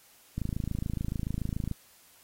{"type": "click train", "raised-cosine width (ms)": 5, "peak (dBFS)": -19, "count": 37, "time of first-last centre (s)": [0.38, 1.713], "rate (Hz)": 27, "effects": ["white hiss -59 dBFS RMS until 2.23 s", "AAC 48 kbps"]}